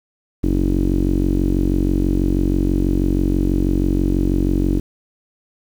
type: tone with low-pass filter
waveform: sawtooth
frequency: 46.17 Hz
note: F#1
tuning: 3 cents flat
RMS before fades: -17 dBFS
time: 0.43-4.8 s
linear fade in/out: 10 ms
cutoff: 310 Hz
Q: 5.7
effects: 7-bit